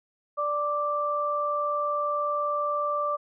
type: tone pair together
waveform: sine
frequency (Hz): 587.3 / 1174.6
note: D5 / D6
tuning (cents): 0 / 0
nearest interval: octave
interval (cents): 1200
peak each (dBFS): -29 / -26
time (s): 0.37-3.17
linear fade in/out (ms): 20
effects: none